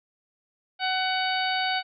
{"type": "harmonic tone with a mistuned harmonic", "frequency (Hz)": 750, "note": "F#5", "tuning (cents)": 23, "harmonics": [1, 2, 3, 4, 5, 6], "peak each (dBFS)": [-27, -30, -32, -33, -34, -35], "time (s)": [0.79, 1.83], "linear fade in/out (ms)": 50, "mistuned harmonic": 4, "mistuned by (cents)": -15, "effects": []}